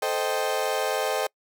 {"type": "chord", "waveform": "35% pulse", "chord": "A half-diminished seventh", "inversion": "none", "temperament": "equal", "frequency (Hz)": [440, 523.3, 622.3, 784], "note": ["A4", "C5", "Eb5", "G5"], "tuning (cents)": [0, 0, 0, 0], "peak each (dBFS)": -28, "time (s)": [0.02, 1.27], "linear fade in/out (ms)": 5, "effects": ["noise-tail reverb RT60 0.1 s tail -26 dB re dry"]}